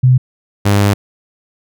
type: tone pair in turn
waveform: sine / sawtooth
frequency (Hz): 127.5 / 101.2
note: C3 / G#2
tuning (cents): -44 / -44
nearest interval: major third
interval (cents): 400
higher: first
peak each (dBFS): -5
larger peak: neither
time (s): 0.03-0.18 / 0.65-0.94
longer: second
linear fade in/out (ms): 10
effects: none